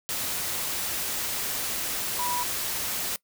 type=tone in noise; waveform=sine; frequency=977 Hz; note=B5; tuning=19 cents flat; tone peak=-28 dBFS; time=2.19-2.43 s; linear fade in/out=0 ms; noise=white; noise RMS=-30 dBFS; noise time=0.09-3.16 s; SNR=-1 dB; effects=noise-tail reverb RT60 0.1 s tail -22 dB re dry